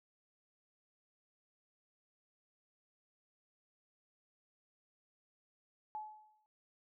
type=tone with exponential decay; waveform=sine; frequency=856 Hz; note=A5; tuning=48 cents flat; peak=-38 dBFS; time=5.95-6.46 s; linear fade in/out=0 ms; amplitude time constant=110 ms; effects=noise-tail reverb RT60 0.1 s tail -26 dB re dry